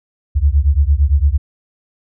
sine beating tone pair, 67.6 / 76.4 Hz, C#2 / D#2, -43 / -31 cents, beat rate 8.8 Hz, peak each -12 / -13 dBFS, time 0.35-1.38 s, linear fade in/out 20 ms, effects none

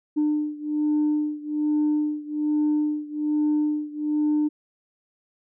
sine beating tone pair, 300 / 301.2 Hz, D4 / D4, +37 / +44 cents, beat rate 1.2 Hz, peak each -22 / -24 dBFS, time 0.16-4.49 s, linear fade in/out 20 ms, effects tanh soft clip ceiling -16 dBFS

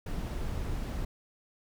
brown noise, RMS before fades -34 dBFS, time 0.06-1.05 s, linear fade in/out 5 ms, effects none

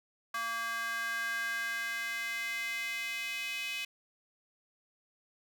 square tone with high-pass filter sweep, 230 Hz, A#3, 23 cents flat, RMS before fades -36 dBFS, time 0.34-3.85 s, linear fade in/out 5 ms, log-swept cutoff 1300 to 2600 Hz, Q 4.4, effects none

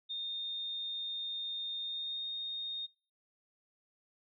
sine tone with pitch glide, 3654 to 3692 Hz, A#7 to A#7, -35 to -17 cents, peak -36 dBFS, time 0.09-2.87 s, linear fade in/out 20 ms, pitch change +18 cents, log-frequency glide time 1.81-2.25 s, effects noise-tail reverb RT60 0.4 s tail -26 dB re dry

